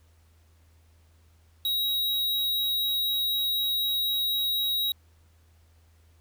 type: tone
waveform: square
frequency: 3826 Hz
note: A#7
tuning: 44 cents sharp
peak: -25 dBFS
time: 1.65-4.92 s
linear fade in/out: 2 ms
effects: added 81 Hz sine -57 dBFS peak until 6.2 s + pink hiss -67 dBFS RMS until 6.2 s

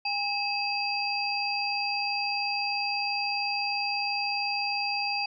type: tone cluster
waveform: sine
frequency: 816 / 2579 / 4752 Hz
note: G#5 / E7 / D8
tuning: -31 / -39 / +20 cents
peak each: -31 dBFS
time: 0.05-5.26 s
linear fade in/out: 5 ms
effects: none

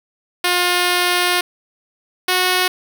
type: tone pair in turn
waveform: 5% pulse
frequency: 356.2 / 366.2 Hz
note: F4 / F#4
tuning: +34 / -18 cents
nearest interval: unison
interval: 48 cents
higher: second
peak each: -3 dBFS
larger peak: neither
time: 0.44-1.41 / 2.28-2.68 s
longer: first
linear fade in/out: 5 ms
effects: none

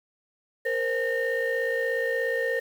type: tone cluster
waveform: sine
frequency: 467.2 / 524 / 1831 Hz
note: A#4 / C5 / A#6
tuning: +4 / +2 / -32 cents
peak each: -27 dBFS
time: 0.65-2.6 s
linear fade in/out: 10 ms
effects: tanh soft clip ceiling -19 dBFS + 8-bit

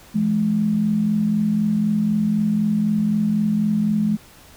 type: tone pair together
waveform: sine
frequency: 168.35 / 212.3 Hz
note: E3 / G#3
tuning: +37 / +38 cents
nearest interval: major third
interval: 401 cents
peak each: -24 / -17 dBFS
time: 0.14-4.17 s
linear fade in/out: 20 ms
effects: pink hiss -47 dBFS RMS until 4.56 s

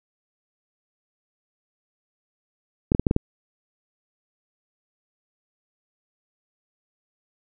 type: clicks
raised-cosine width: 3 ms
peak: -5 dBFS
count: 6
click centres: 2.919 / 2.949 / 2.996 / 3.068 / 3.111 / 3.164 s
effects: none

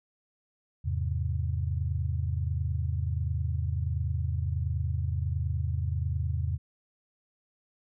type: chord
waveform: sine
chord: E augmented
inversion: none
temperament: equal with one note detuned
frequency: 82.41 / 103.83 / 132.56 Hz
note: E2 / G#2 / B#2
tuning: 0 / 0 / +23 cents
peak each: -29 / -33 / -33 dBFS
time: 0.84-6.58 s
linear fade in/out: 20 ms
effects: none

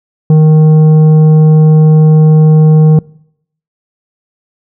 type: tone with tanh clipping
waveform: sine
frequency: 155.56 Hz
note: D#3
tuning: in tune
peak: -3 dBFS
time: 0.3-2.99 s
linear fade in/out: 2 ms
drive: 8 dB
effects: noise-tail reverb RT60 0.7 s tail -24 dB re dry

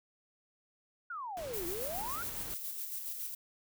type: exponential two-way sweep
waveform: sine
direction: down then up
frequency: 1480 to 329 to 1480 Hz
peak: -38 dBFS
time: 1.1-2.23 s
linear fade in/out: 5 ms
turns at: 1.66 s
type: noise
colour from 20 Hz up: pink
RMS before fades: -47 dBFS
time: 1.37-2.54 s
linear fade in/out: 0 ms
type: noise with tremolo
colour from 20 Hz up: violet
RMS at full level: -39 dBFS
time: 1.53-3.35 s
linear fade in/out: 10 ms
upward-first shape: square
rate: 7.2 Hz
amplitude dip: 35%
effects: none

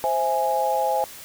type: chord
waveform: sine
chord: C augmented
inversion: none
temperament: equal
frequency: 523.3 / 659.3 / 830.6 Hz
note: C5 / E5 / G#5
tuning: 0 / 0 / 0 cents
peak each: -25 / -26 / -22 dBFS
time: 0.04-1.04 s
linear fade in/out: 0 ms
effects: white hiss -41 dBFS RMS until 1.24 s

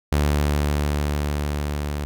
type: tone with level ramp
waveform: sawtooth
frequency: 73.3 Hz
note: D2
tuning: 3 cents flat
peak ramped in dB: -13 to -21 dBFS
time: 0.12-2.05 s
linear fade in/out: 0 ms
effects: none

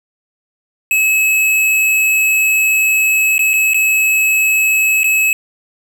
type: tone with dropouts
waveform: square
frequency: 2581 Hz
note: E7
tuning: 37 cents flat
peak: -11 dBFS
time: 0.91-5.33 s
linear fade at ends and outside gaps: 1 ms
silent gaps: 3.381-3.392 / 3.534-3.538 / 3.735-3.744 / 5.033-5.042 s
effects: none

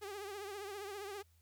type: tone with vibrato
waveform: sawtooth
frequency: 402.5 Hz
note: G4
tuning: 46 cents sharp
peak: -39 dBFS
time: 0.01-1.23 s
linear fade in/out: 20 ms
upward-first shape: triangle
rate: 15 Hz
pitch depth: 100 cents each way
effects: added 82 Hz sine -66 dBFS peak until 1.41 s + white hiss -75 dBFS RMS until 1.41 s

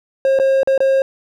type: tone with dropouts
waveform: triangle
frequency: 537 Hz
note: C5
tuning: 45 cents sharp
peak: -9 dBFS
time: 0.25-1.02 s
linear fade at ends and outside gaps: 1 ms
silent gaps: 0.389-0.398 / 0.632-0.674 / 0.778-0.804 s
effects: none

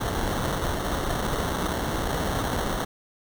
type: noise with sample-and-hold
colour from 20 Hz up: pink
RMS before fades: -27 dBFS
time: 0-2.85 s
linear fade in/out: 10 ms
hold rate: 2450 Hz
effects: none

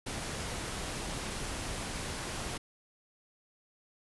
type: low-pass noise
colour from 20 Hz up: pink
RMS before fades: -38 dBFS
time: 0.06-2.58 s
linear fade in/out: 10 ms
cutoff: 11000 Hz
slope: 96 dB/octave
effects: none

